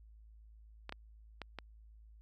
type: clicks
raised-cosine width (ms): 0.3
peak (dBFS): -26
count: 4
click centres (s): 0.894 / 0.924 / 1.417 / 1.587
effects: added 54 Hz sine -55 dBFS peak until 2.21 s